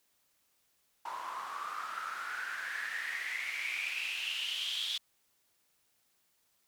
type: noise with band-pass filter sweep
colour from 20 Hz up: white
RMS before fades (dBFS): -38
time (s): 1.05-4.98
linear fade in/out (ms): 5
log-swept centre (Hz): 960 to 3500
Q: 9
effects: white hiss -74 dBFS RMS until 6.67 s